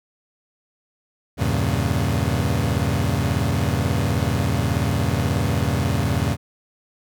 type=chord; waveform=30% pulse; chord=E diminished seventh; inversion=none; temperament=equal with one note detuned; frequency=81.55 / 98 / 116.54 / 138.59 Hz; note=E2 / G2 / Bb2 / Db3; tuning=-18 / 0 / 0 / 0 cents; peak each=-22 dBFS; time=1.37-6.37 s; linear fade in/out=50 ms; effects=none